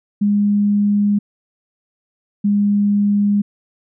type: tone pair in turn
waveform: sine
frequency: 204.9 / 204.1 Hz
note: G#3 / G#3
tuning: -23 / -30 cents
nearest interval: unison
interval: 7 cents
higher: first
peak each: -12 dBFS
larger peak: neither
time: 0.21-1.19 / 2.44-3.42 s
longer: neither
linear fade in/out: 10 ms
effects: none

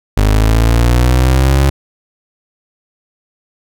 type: linear sweep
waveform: 30% pulse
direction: up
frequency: 50.8 to 69.3 Hz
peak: -5 dBFS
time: 0.17-1.7 s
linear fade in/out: 5 ms
effects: none

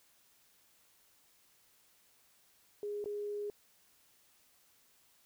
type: tone with dropouts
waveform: sine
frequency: 413.1 Hz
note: G#4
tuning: 9 cents flat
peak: -36 dBFS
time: 2.83-3.5 s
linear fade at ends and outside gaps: 1 ms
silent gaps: 3.042-3.058 s
effects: white hiss -68 dBFS RMS until 5.25 s

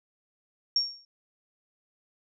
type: tone with exponential decay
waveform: sine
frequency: 5530 Hz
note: F8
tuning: 18 cents flat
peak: -19 dBFS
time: 0.76-1.05 s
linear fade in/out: 2 ms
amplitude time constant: 63 ms
effects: none

